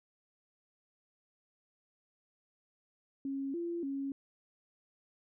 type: tone with pitch steps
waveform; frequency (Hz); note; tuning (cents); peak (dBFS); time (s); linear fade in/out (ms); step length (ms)
sine; 273.4 / 341.9 / 275.1; C#4 / F4 / C#4; -24 / -37 / -13; -34; 3.25-4.12; 2; 290
effects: none